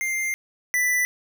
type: tone pair in turn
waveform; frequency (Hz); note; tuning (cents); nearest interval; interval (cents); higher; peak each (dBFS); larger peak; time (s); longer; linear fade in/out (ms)
square; 2101 / 1983.1; C7 / B6; +7 / +7; minor second; 100; first; -24 / -20; second; 0.01-0.34 / 0.74-1.05; first; 0
effects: none